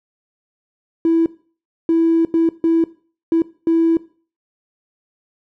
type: tone bursts at uneven times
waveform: triangle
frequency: 329.6 Hz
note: E4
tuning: in tune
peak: -8 dBFS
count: 6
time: 1.05-1.26 / 1.89-2.25 / 2.34-2.49 / 2.64-2.84 / 3.32-3.42 / 3.67-3.97 s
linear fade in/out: 2 ms
effects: noise-tail reverb RT60 0.4 s tail -22 dB re dry + tanh soft clip ceiling -9 dBFS